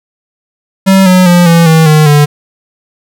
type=tone with pitch steps; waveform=square; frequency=192 / 183.65 / 175.66 / 168.02 / 160.71 / 153.72 / 147.03 Hz; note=G3 / F#3 / F3 / E3 / E3 / D#3 / D3; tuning=-36 / -13 / +10 / +33 / -44 / -21 / +2 cents; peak=-3 dBFS; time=0.86-2.26 s; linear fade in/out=20 ms; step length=200 ms; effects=none